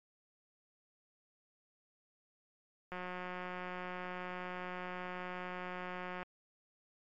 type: click train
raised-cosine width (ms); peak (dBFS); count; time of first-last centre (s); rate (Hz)
0.5; -28; 600; 2.92-6.229; 181
effects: MP3 64 kbps